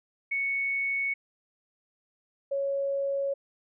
sine tone pair in turn, 2217 / 554.2 Hz, C#7 / C#5, 0 / -1 cents, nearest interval 2 octaves, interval 2401 cents, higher first, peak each -26 dBFS, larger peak neither, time 0.31-1.14 / 2.51-3.34 s, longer neither, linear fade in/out 10 ms, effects none

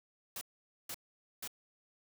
white noise bursts, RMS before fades -42 dBFS, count 3, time 0.36-1.476 s, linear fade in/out 2 ms, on 52 ms, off 480 ms, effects none

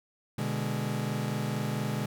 40% pulse chord, G# diminished, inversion first, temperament equal with one note detuned, 123.47 / 147.85 / 207.7 Hz, B2 / D3 / G#3, 0 / +12 / 0 cents, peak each -33 dBFS, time 0.38-2.06 s, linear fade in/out 5 ms, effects none

